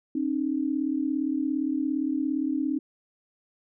sine tone pair together, 268.8 / 306.2 Hz, C4 / D#4, +47 / -28 cents, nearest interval major second, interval 225 cents, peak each -27 dBFS, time 0.15-2.79 s, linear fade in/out 5 ms, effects none

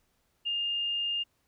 sine tone, 2818 Hz, F7, 15 cents sharp, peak -28 dBFS, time 0.45-1.24 s, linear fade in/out 20 ms, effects pink hiss -73 dBFS RMS until 1.47 s

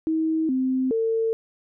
sine tone with pitch steps, 319.1 / 259.8 / 449.9 Hz, D#4 / C4 / A4, +44 / -12 / +39 cents, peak -20 dBFS, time 0.07-1.33 s, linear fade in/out 0 ms, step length 420 ms, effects none

